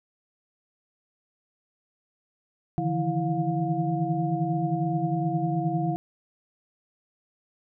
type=tone cluster; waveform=sine; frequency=146.1 / 158.9 / 168.6 / 330 / 708 Hz; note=D3 / D#3 / E3 / E4 / F5; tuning=-9 / +37 / +39 / +2 / +23 cents; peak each=-30 dBFS; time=2.78-5.96 s; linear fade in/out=0 ms; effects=none